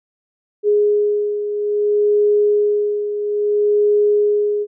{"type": "beating tone pair", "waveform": "sine", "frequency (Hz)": [415.3, 415.9], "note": ["G#4", "G#4"], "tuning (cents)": [0, 2], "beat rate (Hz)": 0.6, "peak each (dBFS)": [-14, -21], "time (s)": [0.63, 4.67], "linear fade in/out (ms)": 50, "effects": []}